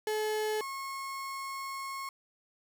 35% pulse tone pair in turn, 429.3 / 1087.4 Hz, A4 / C#6, -43 / -34 cents, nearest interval octave + major third, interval 1609 cents, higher second, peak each -28 / -35 dBFS, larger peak first, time 0.07-0.61 / 0.61-2.09 s, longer second, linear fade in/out 2 ms, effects none

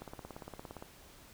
click train, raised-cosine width 1 ms, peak -30 dBFS, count 15, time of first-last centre 0.02-0.825 s, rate 17.4 Hz, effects pink hiss -57 dBFS RMS until 1.33 s

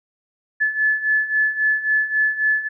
sine beating tone pair, 1726 / 1729.7 Hz, A6 / A6, -34 / -30 cents, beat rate 3.7 Hz, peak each -22 / -18 dBFS, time 0.6-2.69 s, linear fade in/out 20 ms, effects none

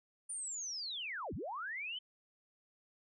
sine linear two-way sweep, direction down then up, 9400 to 53.2 to 3112 Hz, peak -39 dBFS, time 0.29-1.99 s, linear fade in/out 10 ms, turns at 1.34 s, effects none

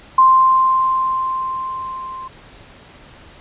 sine tone with level ramp, 1046.5 Hz, C6, in tune, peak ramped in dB -6 to -28 dBFS, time 0.18-2.28 s, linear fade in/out 5 ms, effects pink hiss -43 dBFS RMS until 3.4 s + resampled to 8000 Hz

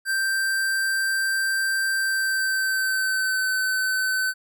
square tone with pitch glide, 1568 to 1523.4 Hz, G6 to G6, 0 to -50 cents, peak -22 dBFS, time 0.05-4.34 s, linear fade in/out 50 ms, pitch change -50 cents, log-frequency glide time 1.96-3.52 s, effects none

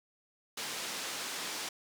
white band-pass noise, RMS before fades -39 dBFS, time 0.57-1.69 s, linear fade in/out 5 ms, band 200 to 6400 Hz, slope 12 dB/octave, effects none

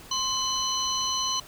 sine tone cluster, 1047 / 3003 / 4113 / 5980 Hz, C6 / F#7 / C8 / F#8, +1 / +25 / -30 / +17 cents, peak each -30 dBFS, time 0.11-1.4 s, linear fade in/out 5 ms, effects tanh soft clip ceiling -16 dBFS + pink hiss -47 dBFS RMS until 1.47 s

